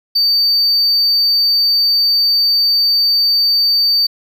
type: tone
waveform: triangle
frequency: 4600 Hz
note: D8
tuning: 37 cents flat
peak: -9 dBFS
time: 0.15-4.07 s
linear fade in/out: 10 ms
effects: none